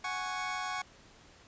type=chord; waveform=25% pulse; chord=F# suspended second; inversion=none; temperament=equal; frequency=740 / 830.6 / 1108.7 Hz; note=F#5 / G#5 / C#6; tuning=0 / 0 / 0 cents; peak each=-35 / -37 / -33 dBFS; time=0.04-0.82 s; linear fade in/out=5 ms; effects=pink hiss -58 dBFS RMS until 1.47 s + resampled to 16000 Hz